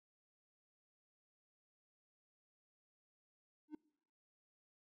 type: tone with exponential growth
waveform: triangle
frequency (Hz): 303.8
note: D#4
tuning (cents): -41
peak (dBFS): -38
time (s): 3.68-3.75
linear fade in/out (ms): 5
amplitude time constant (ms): 15
effects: noise-tail reverb RT60 0.8 s tail -25 dB re dry